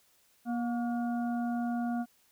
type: harmonic tone with a mistuned harmonic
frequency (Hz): 238.4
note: A#3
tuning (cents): +39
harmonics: 1 / 3 / 5 / 6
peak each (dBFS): -30 / -37 / -52 / -46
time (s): 0.45-2.06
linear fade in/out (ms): 50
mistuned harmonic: 5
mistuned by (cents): -75
effects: white hiss -67 dBFS RMS until 2.31 s